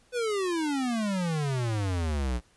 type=exponential sweep; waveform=square; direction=down; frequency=505 to 57.7 Hz; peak=-27 dBFS; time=0.12-2.41 s; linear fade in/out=50 ms; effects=pink hiss -63 dBFS RMS until 2.56 s + resampled to 24000 Hz